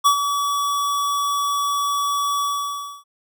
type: tone with ADSR envelope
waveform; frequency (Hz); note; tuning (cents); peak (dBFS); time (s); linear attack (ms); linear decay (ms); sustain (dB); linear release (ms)
square; 1141; C#6; +50; -11; 0.04-3.04; 24; 87; -9; 620
effects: none